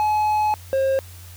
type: tone pair in turn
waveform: triangle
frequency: 850 / 535.5 Hz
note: G#5 / C5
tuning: +40 / +40 cents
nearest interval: minor sixth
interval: 800 cents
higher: first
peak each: -15 dBFS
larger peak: neither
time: 0-0.54 / 0.73-0.99 s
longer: first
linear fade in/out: 0 ms
effects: added 89 Hz sine -39 dBFS peak until 1.36 s + white hiss -46 dBFS RMS until 1.36 s